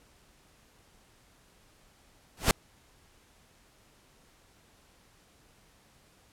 pink noise with exponential growth, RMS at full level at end -17 dBFS, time 2.37-2.51 s, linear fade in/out 2 ms, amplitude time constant 30 ms, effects pink hiss -62 dBFS RMS until 6.32 s + low-pass 12000 Hz 12 dB/octave

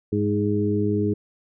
harmonic tone with a mistuned harmonic, 103.5 Hz, G#2, 5 cents flat, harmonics 1 / 2 / 3 / 4, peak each -25 / -25 / -25 / -25 dBFS, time 0.12-1.14 s, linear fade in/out 10 ms, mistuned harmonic 3, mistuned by +15 cents, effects none

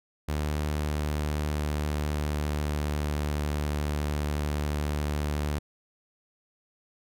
sawtooth tone with pitch glide, 74.9 to 74.08 Hz, D2 to D2, +35 to +16 cents, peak -23 dBFS, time 0.28-5.59 s, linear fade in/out 10 ms, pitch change -19 cents, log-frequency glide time 1.38-3.41 s, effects none

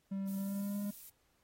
triangle tone with pitch glide, 194.8 to 203.4 Hz, G3 to G#3, -11 to -36 cents, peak -33 dBFS, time 0.11-0.91 s, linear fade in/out 10 ms, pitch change +75 cents, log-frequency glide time 0.36-0.79 s
violet noise, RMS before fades -50 dBFS, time 0.27-1.1 s, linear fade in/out 10 ms
effects pink hiss -75 dBFS RMS until 1.43 s + AAC 48 kbps

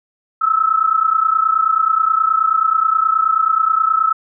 sine tone pair together, 1289.1 / 1318.5 Hz, E6 / E6, -39 / 0 cents, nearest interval unison, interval 39 cents, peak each -15 dBFS, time 0.41-4.13 s, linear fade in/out 10 ms, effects none

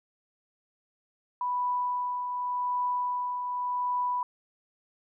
sine tone with tremolo, 987.8 Hz, B5, in tune, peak -25 dBFS, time 1.41-4.23 s, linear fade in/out 2 ms, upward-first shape triangle, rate 0.87 Hz, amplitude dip 45%, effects none

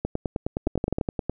two click trains, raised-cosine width 2 ms, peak -10 / -12 dBFS, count 5 / 13, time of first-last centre 0.67-1.012 / 0.05-1.296 s, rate 11.7 / 9.63 Hz, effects none

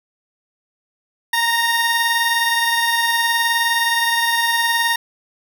25% pulse tone pair together, 932.3 / 1845.3 Hz, A#5 / A#6, 0 / -18 cents, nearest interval octave, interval 1182 cents, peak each -15 dBFS, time 1.33-4.96 s, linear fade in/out 5 ms, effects none

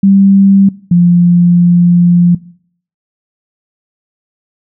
sine tone pair in turn, 196 / 174.62 Hz, G3 / F3, 0 / 0 cents, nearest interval major second, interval 200 cents, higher first, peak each -3 dBFS, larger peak neither, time 0.03-0.69 / 0.91-2.35 s, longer second, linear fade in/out 5 ms, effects noise-tail reverb RT60 0.6 s tail -21 dB re dry

